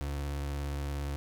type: tone with vibrato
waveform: 35% pulse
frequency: 71 Hz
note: C#2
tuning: 42 cents sharp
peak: -31 dBFS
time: 0.01-1.16 s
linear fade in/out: 0 ms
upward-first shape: square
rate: 17 Hz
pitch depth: 20 cents each way
effects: none